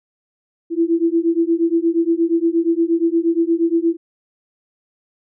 sine beating tone pair, 329.6 / 338.1 Hz, E4 / E4, 0 / +44 cents, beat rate 8.5 Hz, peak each -17 dBFS, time 0.7-3.97 s, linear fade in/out 50 ms, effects none

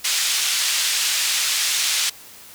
pink band-pass noise, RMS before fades -21 dBFS, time 0.04-2.1 s, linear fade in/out 10 ms, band 3000 to 8500 Hz, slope 12 dB/octave, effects white hiss -43 dBFS RMS until 2.54 s

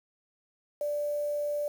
sine tone with quantisation, 587 Hz, D5, 1 cent flat, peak -28 dBFS, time 0.81-1.68 s, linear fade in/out 2 ms, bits 8, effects none

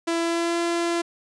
sawtooth tone with pitch glide, 334.6 to 340.6 Hz, E4 to F4, +26 to -43 cents, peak -18 dBFS, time 0.07-1.02 s, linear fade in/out 10 ms, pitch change +31 cents, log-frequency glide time 0.19-0.59 s, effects resampled to 22050 Hz

